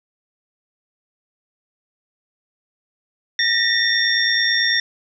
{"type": "tone cluster", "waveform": "sine", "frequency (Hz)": [1815, 1924, 3583, 5560], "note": ["A#6", "B6", "A7", "F8"], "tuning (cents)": [-47, -46, 31, -9], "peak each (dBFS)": -21, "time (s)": [3.39, 4.8], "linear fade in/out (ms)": 2, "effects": []}